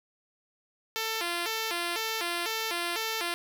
5% pulse tone with vibrato, 392 Hz, G4, in tune, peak -18 dBFS, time 0.96-3.34 s, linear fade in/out 0 ms, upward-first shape square, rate 2 Hz, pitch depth 220 cents each way, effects none

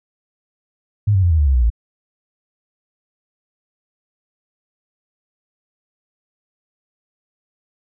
sine tone with pitch steps, 103.83 / 95.21 / 87.31 / 80.06 / 73.42 / 67.33 / 61.74 / 56.61 Hz, G#2 / G2 / F2 / D#2 / D2 / C#2 / B1 / A1, 0 / -50 / 0 / +50 / 0 / -50 / 0 / +50 cents, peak -11 dBFS, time 1.07-1.702 s, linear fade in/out 10 ms, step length 79 ms, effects none

